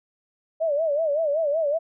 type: tone with vibrato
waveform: sine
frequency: 611 Hz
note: D#5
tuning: 32 cents flat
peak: -20 dBFS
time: 0.6-1.79 s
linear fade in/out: 20 ms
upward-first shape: sine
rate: 5.3 Hz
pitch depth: 140 cents each way
effects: none